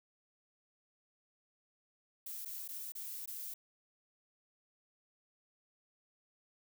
violet noise with dropouts, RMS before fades -44 dBFS, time 2.26-3.54 s, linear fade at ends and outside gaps 5 ms, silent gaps 2.451-2.457 / 2.679-2.687 / 2.921-2.951 / 3.258-3.275 s, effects none

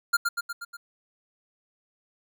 square tone with echo, 1400 Hz, F6, 4 cents sharp, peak -19 dBFS, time 0.13-0.17 s, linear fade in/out 10 ms, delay 120 ms, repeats 5, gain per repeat -4 dB, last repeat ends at 0.77 s, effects none

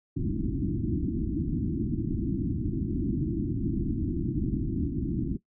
white low-pass noise, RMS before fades -29 dBFS, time 0.16-5.37 s, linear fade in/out 10 ms, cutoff 340 Hz, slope 96 dB/octave, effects noise-tail reverb RT60 0.1 s tail -17 dB re dry

